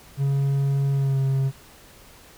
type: tone with pitch glide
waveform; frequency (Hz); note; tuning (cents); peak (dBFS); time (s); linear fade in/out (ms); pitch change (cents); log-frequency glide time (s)
triangle; 138.59 to 134.96; C#3 to C#3; 0 to -46; -17; 0.17-1.52; 50; -46; 0.92-1.2
effects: pink hiss -49 dBFS RMS until 2.37 s